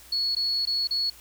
sine tone with dropouts, 4375 Hz, C#8, 24 cents flat, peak -23 dBFS, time 0.12-1.1 s, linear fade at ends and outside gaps 5 ms, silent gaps 0.351-0.365 / 0.654-0.671 / 0.873-0.908 s, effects added 60 Hz sine -56 dBFS peak until 1.2 s + white hiss -50 dBFS RMS until 1.2 s

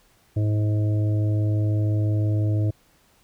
harmonic tone, 105.9 Hz, G#2, 34 cents sharp, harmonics 1 / 3 / 4 / 5 / 6, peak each -19 / -30 / -41 / -39 / -38 dBFS, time 0.36-2.71 s, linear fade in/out 10 ms, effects pink hiss -60 dBFS RMS until 3.23 s

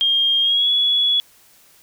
sine tone with pitch glide, 3220 to 3384 Hz, G7 to G#7, +46 to +32 cents, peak -14 dBFS, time 0.01-1.2 s, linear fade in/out 0 ms, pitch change +86 cents, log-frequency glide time 0.41-0.7 s, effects white hiss -52 dBFS RMS until 1.82 s

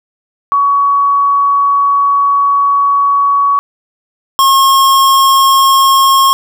sine / square tone pair in turn, 1125 / 1080.9 Hz, C#6 / C#6, +25 / -44 cents, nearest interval minor second, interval 69 cents, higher first, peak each -7 / -6 dBFS, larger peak second, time 0.52-3.59 / 4.39-6.33 s, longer first, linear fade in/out 0 ms, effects none

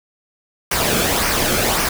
pink noise with flanger, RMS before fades -18 dBFS, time 0.71-1.89 s, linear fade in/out 5 ms, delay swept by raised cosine 0.26 to 1.08 ms, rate 1.8 Hz, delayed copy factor -0.5, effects none

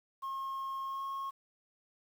sine tone with pitch glide, 1077 to 1087 Hz, C6 to C#6, +50 to -34 cents, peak -33 dBFS, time 0.22-1.31 s, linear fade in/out 20 ms, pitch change +16 cents, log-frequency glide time 0.85-1.04 s, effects tanh soft clip ceiling -35 dBFS + 10-bit

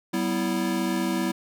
square chord, E minor, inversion first, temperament equal with one note detuned, 191.63 / 246.9 / 329.6 Hz, G3 / B3 / E4, -39 / 0 / 0 cents, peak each -29 / -30 / -28 dBFS, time 0.13-1.32 s, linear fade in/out 10 ms, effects none

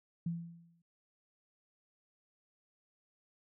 sine tone with exponential decay, 168.9 Hz, E3, 42 cents sharp, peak -31 dBFS, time 0.26-0.82 s, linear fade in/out 5 ms, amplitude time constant 120 ms, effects none

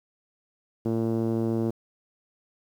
5% pulse tone with low-pass filter, 113.6 Hz, A#2, 44 cents flat, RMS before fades -26 dBFS, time 0.85-1.71 s, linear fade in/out 10 ms, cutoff 320 Hz, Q 1.5, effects 9-bit

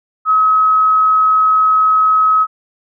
sine tone, 1278 Hz, D#6, 46 cents sharp, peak -8 dBFS, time 0.25-2.47 s, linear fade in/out 50 ms, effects none

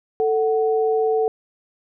sine tone pair together, 442.2 / 743.7 Hz, A4 / F#5, +9 / +9 cents, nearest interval major sixth, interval 900 cents, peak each -17 / -24 dBFS, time 0.2-1.28 s, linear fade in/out 0 ms, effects none

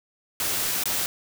white noise with dropouts, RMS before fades -26 dBFS, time 0.4-1.06 s, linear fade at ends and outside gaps 1 ms, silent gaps 0.837-0.856 s, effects none

